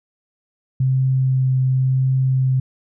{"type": "tone with vibrato", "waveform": "sine", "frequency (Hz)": 130.81, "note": "C3", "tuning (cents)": 0, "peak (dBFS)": -14, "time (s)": [0.8, 2.6], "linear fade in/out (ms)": 5, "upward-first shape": "triangle", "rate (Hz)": 0.93, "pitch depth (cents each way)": 11, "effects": []}